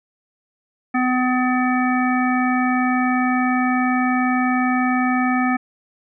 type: harmonic tone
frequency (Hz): 252.7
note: B3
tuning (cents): +40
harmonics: 1 / 3 / 5 / 7 / 9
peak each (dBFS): -18 / -23 / -25 / -26 / -28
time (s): 0.94-5.57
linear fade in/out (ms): 10
effects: none